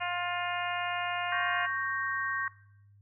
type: harmonic tone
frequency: 352.9 Hz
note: F4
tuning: 18 cents sharp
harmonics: 2 / 3 / 4 / 5 / 6 / 7 / 8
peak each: -35 / -37 / -38 / -39 / -40 / -40 / -41 dBFS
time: 0-1.67 s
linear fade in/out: 20 ms
type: chord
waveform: sine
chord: G diminished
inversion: second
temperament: equal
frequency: 1108.7 / 1568 / 1864.7 Hz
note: Db6 / G6 / Bb6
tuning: 0 / 0 / 0 cents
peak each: -34 dBFS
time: 1.32-2.48 s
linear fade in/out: 2 ms
effects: noise-tail reverb RT60 0.7 s tail -19 dB re dry + added 101 Hz sine -56 dBFS peak until 3.01 s